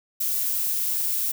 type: noise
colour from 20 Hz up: violet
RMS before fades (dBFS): -25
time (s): 0.2-1.32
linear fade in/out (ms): 10
effects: none